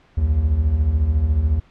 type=beating tone pair; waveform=triangle; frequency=64.2 / 78.2 Hz; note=C2 / D#2; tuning=-32 / +9 cents; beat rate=14 Hz; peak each=-20 / -14 dBFS; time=0.17-1.6 s; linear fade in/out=10 ms; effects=pink hiss -54 dBFS RMS until 1.7 s + low-pass 3000 Hz 12 dB/octave